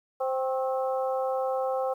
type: harmonic tone with a mistuned harmonic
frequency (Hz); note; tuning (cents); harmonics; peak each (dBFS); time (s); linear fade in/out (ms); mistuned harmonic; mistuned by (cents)
261.6; C4; 0; 2 / 3 / 4 / 5; -27 / -31 / -38 / -39; 0.2-1.94; 10; 4; +50
effects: 10-bit